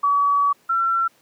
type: tone pair in turn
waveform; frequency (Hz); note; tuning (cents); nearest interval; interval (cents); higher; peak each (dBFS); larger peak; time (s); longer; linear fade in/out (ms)
sine; 1138 / 1353.3; C#6 / E6; +45 / +45; minor third; 300; second; -15 / -17; first; 0.03-0.53 / 0.69-1.08; first; 10
effects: pink hiss -58 dBFS RMS until 1.21 s + high-pass 200 Hz 12 dB/octave